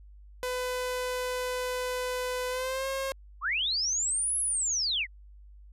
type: tone with pitch glide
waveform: sawtooth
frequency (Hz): 502 to 538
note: B4 to C5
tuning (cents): +28 to +48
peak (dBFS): -26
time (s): 0.43-3.12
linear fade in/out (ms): 0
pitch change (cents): +120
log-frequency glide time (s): 2.49-2.87
type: linear two-way sweep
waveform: sine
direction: up then down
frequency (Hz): 988 to 10970 to 1825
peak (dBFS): -26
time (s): 3.41-5.07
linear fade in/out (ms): 50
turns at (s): 4.39
effects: added 50 Hz sine -48 dBFS peak until 5.72 s + resampled to 32000 Hz